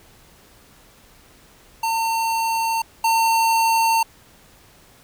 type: tone pair in turn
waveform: square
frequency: 906 / 906 Hz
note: A#5 / A#5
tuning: -50 / -50 cents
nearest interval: unison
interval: 0 cents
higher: neither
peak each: -20 / -16 dBFS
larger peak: second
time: 1.83-2.82 / 3.04-4.03 s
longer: neither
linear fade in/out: 5 ms
effects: pink hiss -51 dBFS RMS until 5.03 s